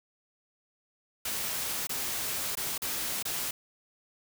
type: noise with dropouts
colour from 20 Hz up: white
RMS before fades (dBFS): -33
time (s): 1.25-3.51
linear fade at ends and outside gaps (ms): 5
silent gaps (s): 1.871-1.893 / 2.553-2.571 / 2.779-2.819 / 3.227-3.252
effects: none